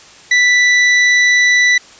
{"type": "tone", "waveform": "40% pulse", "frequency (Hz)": 1974, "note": "B6", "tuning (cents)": -1, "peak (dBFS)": -7, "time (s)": [0.31, 1.78], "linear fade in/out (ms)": 5, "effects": ["white hiss -40 dBFS RMS until 1.99 s", "resampled to 16000 Hz"]}